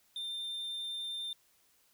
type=tone; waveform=triangle; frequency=3595 Hz; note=A7; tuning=36 cents sharp; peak=-35 dBFS; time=0.16-1.33 s; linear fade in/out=2 ms; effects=white hiss -69 dBFS RMS until 1.93 s